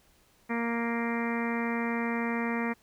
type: harmonic tone with a mistuned harmonic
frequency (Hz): 233.1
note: A#3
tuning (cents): 0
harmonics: 1 / 2 / 3 / 4 / 5 / 6 / 7 / 8 / 9 / 10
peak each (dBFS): -30 / -36 / -41 / -38 / -41 / -43 / -45 / -38 / -40 / -42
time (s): 0.49-2.74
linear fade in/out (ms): 20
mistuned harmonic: 10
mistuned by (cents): +21
effects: pink hiss -64 dBFS RMS until 2.82 s